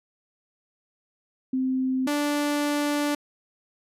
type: tone pair in turn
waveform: sine / sawtooth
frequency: 260 / 292.3 Hz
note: C4 / D4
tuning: -11 / -8 cents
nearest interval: major second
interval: 203 cents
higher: second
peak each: -22 / -19 dBFS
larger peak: second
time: 1.53-2.07 / 2.07-3.15 s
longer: second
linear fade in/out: 5 ms
effects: resampled to 32000 Hz